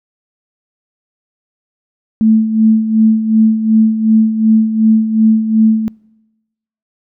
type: tone with tremolo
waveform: sine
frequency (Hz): 220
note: A3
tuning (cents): 0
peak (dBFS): -5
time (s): 2.21-5.88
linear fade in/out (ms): 0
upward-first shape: sine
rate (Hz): 2.7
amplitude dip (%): 70
effects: noise-tail reverb RT60 1.0 s tail -26 dB re dry

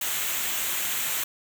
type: noise with comb filter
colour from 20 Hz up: white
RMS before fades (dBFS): -28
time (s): 0.01-1.24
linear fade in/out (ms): 5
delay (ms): 0.2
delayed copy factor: -0.55
effects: none

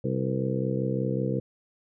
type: harmonic tone with a mistuned harmonic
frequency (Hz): 65.41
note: C2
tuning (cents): 0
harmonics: 2 / 3 / 4 / 5 / 6 / 7 / 8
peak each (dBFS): -29 / -31 / -36 / -34 / -38 / -33 / -34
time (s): 0.04-1.4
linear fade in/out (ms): 5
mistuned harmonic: 8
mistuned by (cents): -60
effects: none

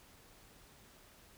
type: silence
effects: pink hiss -61 dBFS RMS until 1.37 s

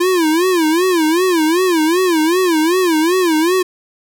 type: tone with vibrato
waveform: square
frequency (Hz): 340.3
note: F4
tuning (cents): -45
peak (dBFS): -12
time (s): 0-3.63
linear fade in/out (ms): 10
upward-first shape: sine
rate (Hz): 2.6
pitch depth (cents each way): 170
effects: none

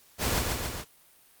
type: noise with echo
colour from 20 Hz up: pink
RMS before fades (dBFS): -28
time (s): 0.18-0.43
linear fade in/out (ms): 50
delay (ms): 140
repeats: 3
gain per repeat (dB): -3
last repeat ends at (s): 0.85
effects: white hiss -59 dBFS RMS until 1.4 s + Opus 48 kbps

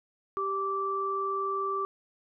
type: tone pair together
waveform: sine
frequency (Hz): 392 / 1166.6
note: G4 / D6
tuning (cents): 0 / -12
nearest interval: octave + perfect fifth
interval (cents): 1888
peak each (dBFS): -33 / -29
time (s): 0.37-1.85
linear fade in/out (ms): 0
effects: none

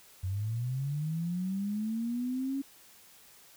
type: linear sweep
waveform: sine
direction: up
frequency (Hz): 90.2 to 277.2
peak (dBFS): -30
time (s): 0.23-2.62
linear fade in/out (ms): 10
effects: white hiss -57 dBFS RMS until 3.56 s

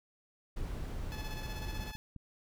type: noise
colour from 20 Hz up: brown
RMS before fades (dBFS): -39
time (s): 0.56-1.92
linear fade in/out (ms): 10
type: tone with tremolo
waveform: 10% pulse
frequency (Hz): 862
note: A5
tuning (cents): -36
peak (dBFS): -36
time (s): 1.12-1.96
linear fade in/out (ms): 0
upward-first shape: square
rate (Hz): 16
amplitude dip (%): 45
type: clicks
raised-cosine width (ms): 5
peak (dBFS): -34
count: 3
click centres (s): 1.599 / 1.953 / 2.163
effects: none

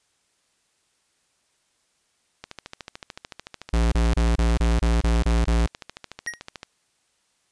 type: click train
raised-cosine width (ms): 0.2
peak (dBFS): -18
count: 58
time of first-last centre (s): 2.44-6.631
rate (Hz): 13.6
type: tone bursts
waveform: square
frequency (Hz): 57.3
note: A#1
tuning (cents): -29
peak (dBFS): -18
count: 9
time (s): 3.73-5.664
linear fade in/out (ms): 5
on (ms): 190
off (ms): 28
type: tone with exponential decay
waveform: square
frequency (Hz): 1886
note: A#6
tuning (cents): +20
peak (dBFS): -23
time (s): 6.27-6.4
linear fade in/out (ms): 5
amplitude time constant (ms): 27
effects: white hiss -68 dBFS RMS until 7.51 s + resampled to 22050 Hz

